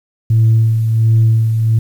sine tone with tremolo, 112.2 Hz, A2, 34 cents sharp, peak -5 dBFS, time 0.3-1.79 s, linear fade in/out 5 ms, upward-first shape sine, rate 1.4 Hz, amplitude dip 50%, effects tanh soft clip ceiling -4 dBFS + 7-bit

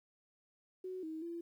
sine tone with pitch steps, 371 / 317.4 / 339.1 Hz, F#4 / D#4 / E4, +5 / +35 / +49 cents, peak -40 dBFS, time 0.84-1.41 s, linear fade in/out 5 ms, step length 190 ms, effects 12-bit

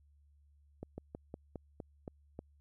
slowing click train, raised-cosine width 2 ms, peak -29 dBFS, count 8, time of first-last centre 0.83-2.391 s, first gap 150 ms, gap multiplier 1.13, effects added 72 Hz sine -63 dBFS peak until 2.6 s

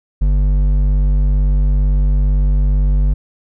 triangle tone with hard clipping, 48.91 Hz, G1, 3 cents flat, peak -12 dBFS, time 0.21-3.14 s, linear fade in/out 10 ms, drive 11 dB, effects none

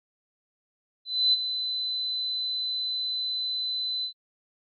sine tone with ADSR envelope, 4022 Hz, B7, 31 cents sharp, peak -17 dBFS, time 1.05-4.13 s, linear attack 280 ms, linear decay 27 ms, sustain -10 dB, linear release 91 ms, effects AAC 48 kbps

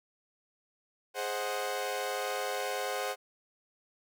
sawtooth chord, Ab dominant seventh, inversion none, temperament equal, 415.3 / 523.3 / 622.3 / 740 Hz, Ab4 / C5 / Eb5 / Gb5, 0 / 0 / 0 / 0 cents, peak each -35 / -32 / -38 / -33 dBFS, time 1.14-3.16 s, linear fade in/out 50 ms, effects none

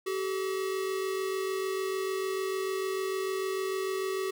square tone pair together, 381.4 / 428.1 Hz, G4 / A4, -47 / -47 cents, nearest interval major second, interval 200 cents, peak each -31 / -38 dBFS, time 0.06-4.31 s, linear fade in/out 10 ms, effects none

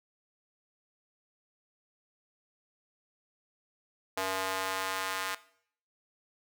square tone with high-pass filter sweep, 94.9 Hz, F#2, 44 cents sharp, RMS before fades -34 dBFS, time 4.17-5.35 s, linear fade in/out 5 ms, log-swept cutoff 640 to 1200 Hz, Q 1.1, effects noise-tail reverb RT60 0.6 s tail -18 dB re dry

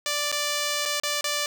5% pulse tone with dropouts, 587.3 Hz, D5, in tune, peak -13 dBFS, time 0.06-1.46 s, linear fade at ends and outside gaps 1 ms, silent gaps 0.317-0.325 / 0.854-0.858 / 0.999-1.034 / 1.21-1.242 s, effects none

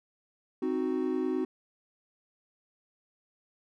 triangle chord, C diminished, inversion none, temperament equal, 261.6 / 311.1 / 370 Hz, C4 / Eb4 / Gb4, 0 / 0 / 0 cents, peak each -30 / -31 / -29 dBFS, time 0.62-1.45 s, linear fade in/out 5 ms, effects none

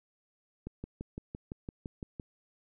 click train, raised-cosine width 3 ms, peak -26 dBFS, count 10, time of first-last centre 0.67-2.198 s, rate 5.89 Hz, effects none

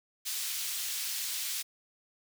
pink high-pass noise, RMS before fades -35 dBFS, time 0.25-1.63 s, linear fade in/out 20 ms, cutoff 3500 Hz, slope 12 dB/octave, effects none

